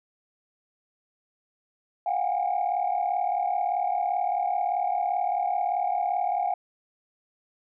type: tone cluster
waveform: sine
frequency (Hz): 704 / 742 / 807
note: F5 / F#5 / G#5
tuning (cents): +14 / +5 / -50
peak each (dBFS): -27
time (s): 2.06-6.54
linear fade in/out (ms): 5
effects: tanh soft clip ceiling -17 dBFS